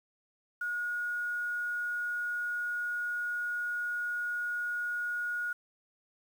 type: tone with quantisation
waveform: sine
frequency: 1444 Hz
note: F#6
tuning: 43 cents flat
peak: -31 dBFS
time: 0.61-5.53 s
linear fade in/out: 5 ms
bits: 9
effects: none